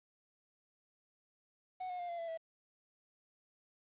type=tone with pitch steps; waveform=triangle; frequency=740 / 721.8 / 704.1 / 686.9 / 670 / 653.6 Hz; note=F#5 / F#5 / F5 / F5 / E5 / E5; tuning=0 / -43 / +14 / -29 / +28 / -15 cents; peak=-37 dBFS; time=1.8-2.376 s; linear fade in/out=10 ms; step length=96 ms; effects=resampled to 8000 Hz + 11-bit